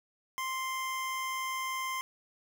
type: tone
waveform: 25% pulse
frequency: 1046.5 Hz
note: C6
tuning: in tune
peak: -29 dBFS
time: 0.38-2.01 s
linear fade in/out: 0 ms
effects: none